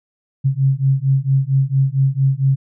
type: beating tone pair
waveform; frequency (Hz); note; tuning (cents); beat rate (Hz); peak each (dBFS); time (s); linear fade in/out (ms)
sine; 133.2 / 137.6; C3 / C#3; +31 / -12; 4.4; -16; 0.44-2.56; 20
effects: none